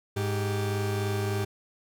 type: tone pair together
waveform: 40% pulse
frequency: 103.83 / 392 Hz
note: G#2 / G4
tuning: 0 / 0 cents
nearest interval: octave + major seventh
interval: 2300 cents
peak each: -27 / -31 dBFS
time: 0.16-1.45 s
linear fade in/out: 10 ms
effects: none